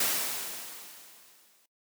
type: noise with exponential decay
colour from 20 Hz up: white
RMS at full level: -26 dBFS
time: 0-1.66 s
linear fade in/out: 5 ms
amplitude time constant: 360 ms
effects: noise-tail reverb RT60 0.1 s tail -19 dB re dry + high-pass 200 Hz 12 dB/octave